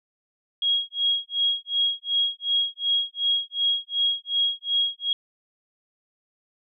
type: tone with tremolo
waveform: sine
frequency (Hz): 3292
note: G#7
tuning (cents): -16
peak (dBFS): -18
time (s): 0.62-5.13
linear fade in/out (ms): 2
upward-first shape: sine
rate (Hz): 2.7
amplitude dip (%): 100
effects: none